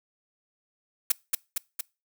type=noise with echo; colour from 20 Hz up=blue; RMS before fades=-21 dBFS; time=1.1-1.12 s; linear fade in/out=5 ms; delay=230 ms; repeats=3; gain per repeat=-3 dB; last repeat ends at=1.81 s; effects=noise-tail reverb RT60 0.3 s tail -25 dB re dry